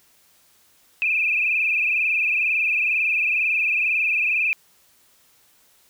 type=tone with frequency modulation; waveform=sine; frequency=2512 Hz; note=D#7; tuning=16 cents sharp; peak=-18 dBFS; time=1.02-4.53 s; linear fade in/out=0 ms; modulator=22.1 Hz; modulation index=5.9; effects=white hiss -58 dBFS RMS until 5.89 s